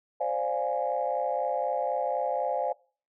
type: chord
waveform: sine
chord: D half-diminished seventh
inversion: third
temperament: equal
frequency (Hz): 523.3 / 587.3 / 698.5 / 830.6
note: C5 / D5 / F5 / Ab5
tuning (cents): 0 / 0 / 0 / 0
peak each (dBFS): -31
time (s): 0.2-2.73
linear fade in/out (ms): 10
effects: noise-tail reverb RT60 0.4 s tail -24 dB re dry + tanh soft clip ceiling -16 dBFS